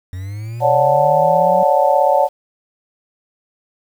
triangle linear sweep, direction up, 89.5 to 185 Hz, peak -22 dBFS, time 0.13-1.63 s, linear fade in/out 0 ms
sine chord, D major seventh, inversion third, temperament just, 550.6 / 587.3 / 734.2 / 881 Hz, C#5 / D5 / F#5 / A5, -12 / 0 / -14 / +2 cents, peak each -16 dBFS, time 0.6-2.29 s, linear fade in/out 50 ms
effects 7-bit

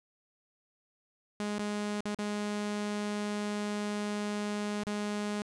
sawtooth tone with dropouts, 207.7 Hz, G#3, in tune, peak -28 dBFS, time 1.4-5.42 s, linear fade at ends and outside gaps 0 ms, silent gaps 1.584-1.593 / 2.006-2.055 / 2.147-2.188 / 4.835-4.869 s, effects resampled to 22050 Hz + 11-bit

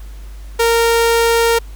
sawtooth tone, 462.7 Hz, A#4, 13 cents flat, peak -7 dBFS, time 0.59-1.59 s, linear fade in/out 10 ms, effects added 50 Hz sine -29 dBFS peak until 1.75 s + pink hiss -46 dBFS RMS until 1.75 s

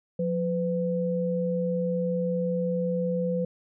sine tone pair together, 177.7 / 503.1 Hz, F3 / B4, +30 / +32 cents, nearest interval octave + tritone, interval 1802 cents, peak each -27 dBFS, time 0.19-3.45 s, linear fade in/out 5 ms, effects none

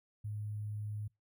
sine tone with sample-and-hold, 105.2 Hz, G#2, 23 cents sharp, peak -37 dBFS, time 0.24-1.08 s, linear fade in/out 10 ms, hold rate 11025 Hz, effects noise-tail reverb RT60 0.2 s tail -25 dB re dry

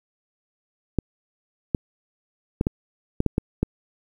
clicks, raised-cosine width 3 ms, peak -7 dBFS, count 8, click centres 0.987 / 1.748 / 2.611 / 2.669 / 3.204 / 3.263 / 3.381 / 3.63 s, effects 8-bit

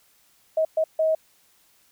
sine tone bursts at uneven times, 635 Hz, D#5, 35 cents sharp, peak -18 dBFS, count 3, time 0.57-0.65 / 0.77-0.84 / 0.99-1.15 s, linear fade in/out 5 ms, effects white hiss -61 dBFS RMS until 1.91 s

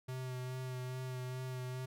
square tone with vibrato, 127.9 Hz, C3, 39 cents flat, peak -40 dBFS, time 0.08-1.86 s, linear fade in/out 10 ms, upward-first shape sine, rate 2.4 Hz, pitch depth 18 cents each way, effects none

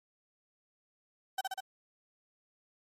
35% pulse tone with echo, 766 Hz, G5, 40 cents flat, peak -29 dBFS, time 1.38-1.41 s, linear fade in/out 5 ms, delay 65 ms, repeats 3, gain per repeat -2 dB, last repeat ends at 1.605 s, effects MP3 64 kbps

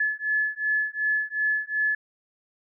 sine beating tone pair, 1717 / 1719.7 Hz, A6 / A6, -43 / -40 cents, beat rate 2.7 Hz, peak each -26 / -26 dBFS, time 0-1.95 s, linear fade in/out 5 ms, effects none

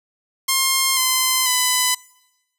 5% pulse tone with pitch steps, 1063 / 1032.7 / 1003.3 Hz, C6 / C6 / B5, +27 / -23 / +27 cents, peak -4 dBFS, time 0.48-1.95 s, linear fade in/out 10 ms, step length 490 ms, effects noise-tail reverb RT60 1.0 s tail -24 dB re dry

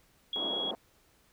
sine tone, 3322 Hz, G#7, in tune, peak -31 dBFS, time 0.33-0.71 s, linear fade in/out 2 ms
white band-pass noise, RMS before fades -39 dBFS, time 0.36-0.75 s, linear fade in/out 0 ms, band 220 to 820 Hz, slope 24 dB/octave
effects pink hiss -66 dBFS RMS until 1.32 s

